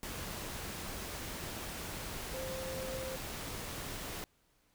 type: tone in noise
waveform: sine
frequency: 523.3 Hz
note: C5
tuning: in tune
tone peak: -40 dBFS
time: 2.34-3.16 s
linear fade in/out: 0 ms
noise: pink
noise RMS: -42 dBFS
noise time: 0.03-4.24 s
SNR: -1 dB
effects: pink hiss -72 dBFS RMS until 4.74 s